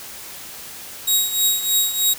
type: tone with tremolo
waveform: 10% pulse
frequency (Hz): 3800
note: A#7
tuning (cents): +33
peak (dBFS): -6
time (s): 1.07-2.14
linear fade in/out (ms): 10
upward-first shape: triangle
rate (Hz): 3.2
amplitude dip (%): 75
effects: white hiss -36 dBFS RMS until 2.18 s